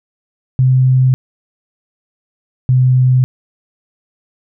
sine tone pair in turn, 129.4 / 127.91 Hz, C3 / C3, -19 / -39 cents, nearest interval unison, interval 20 cents, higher first, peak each -7 dBFS, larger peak neither, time 0.59-1.14 / 2.69-3.24 s, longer neither, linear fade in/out 0 ms, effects none

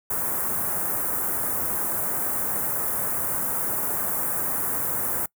white band-stop noise, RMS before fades -26 dBFS, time 0.1-5.26 s, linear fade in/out 5 ms, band 1500 to 9700 Hz, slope 24 dB/octave, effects noise-tail reverb RT60 0.1 s tail -24 dB re dry + high-pass 60 Hz 12 dB/octave

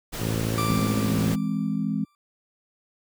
pink noise, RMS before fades -33 dBFS, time 0.12-1.36 s, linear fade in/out 20 ms
harmonic tone, 55.4 Hz, A1, 13 cents sharp, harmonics 2 / 3 / 4 / 5 / 6 / 7 / 8 / 9 / 10, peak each -27 / -31 / -33 / -35 / -37 / -38 / -39 / -40 / -41 dBFS, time 0.18-1.36 s, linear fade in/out 50 ms
40% pulse tone with exponential decay, 1174.7 Hz, D6, in tune, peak -24 dBFS, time 0.58-2.15 s, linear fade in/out 1 ms, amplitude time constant 340 ms
sine chord, E augmented, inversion none, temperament equal, 164.81 / 207.7 / 261.6 Hz, E3 / G#3 / B#3, 0 / 0 / 0 cents, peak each -29 / -26 / -29 dBFS, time 0.68-2.05 s, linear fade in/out 10 ms
effects none

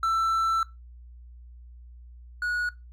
triangle tone pair in turn, 1333 / 1457.4 Hz, E6 / F#6, +19 / -27 cents, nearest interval major second, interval 154 cents, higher second, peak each -20 / -24 dBFS, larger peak first, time 0.03-0.63 / 2.42-2.69 s, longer first, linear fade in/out 2 ms, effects noise-tail reverb RT60 0.2 s tail -18 dB re dry + added 60 Hz sine -44 dBFS peak until 2.92 s

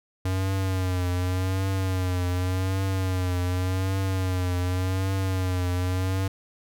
square tone with vibrato, 92.8 Hz, F#2, 6 cents sharp, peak -24 dBFS, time 0.25-6.28 s, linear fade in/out 5 ms, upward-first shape triangle, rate 0.87 Hz, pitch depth 70 cents each way, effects none

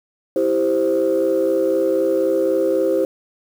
sine chord, C major, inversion first, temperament equal with one note detuned, 328.1 / 392 / 523.3 Hz, E4 / G4 / C5, -8 / 0 / 0 cents, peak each -20 / -19 / -17 dBFS, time 0.36-3.05 s, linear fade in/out 2 ms, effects tanh soft clip ceiling -9 dBFS + 7-bit

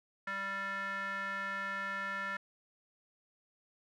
square tone with band-pass filter, 196 Hz, G3, in tune, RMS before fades -38 dBFS, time 0.27-2.37 s, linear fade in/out 5 ms, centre 1600 Hz, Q 7.2, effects none

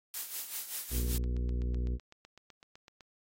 blue noise with tremolo, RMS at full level -36 dBFS, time 0.14-1.18 s, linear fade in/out 0 ms, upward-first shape sine, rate 5.2 Hz, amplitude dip 65%
harmonic tone, 60.8 Hz, B1, 26 cents flat, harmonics 1 / 2 / 3 / 4 / 5 / 6 / 7 / 8, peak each -30 / -41 / -48 / -44 / -53 / -49 / -53 / -54 dBFS, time 0.9-1.99 s, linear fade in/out 50 ms
click train, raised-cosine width 0.2 ms, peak -35 dBFS, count 15, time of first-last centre 1.24-3.008 s, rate 7.92 Hz
effects AAC 48 kbps

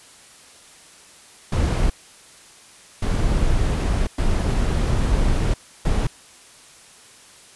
brown noise bursts at uneven times, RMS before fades -19 dBFS, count 4, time 1.52-1.9 / 3.02-4.07 / 4.18-5.54 / 5.85-6.07 s, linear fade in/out 5 ms, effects white hiss -47 dBFS RMS until 7.55 s + resampled to 24000 Hz

